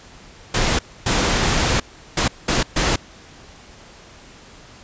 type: noise bursts at uneven times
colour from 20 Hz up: pink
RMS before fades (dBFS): -18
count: 5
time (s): 0.54-0.79 / 1.06-1.8 / 2.17-2.28 / 2.48-2.63 / 2.76-2.96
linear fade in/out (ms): 5
effects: pink hiss -44 dBFS RMS until 4.83 s + resampled to 16000 Hz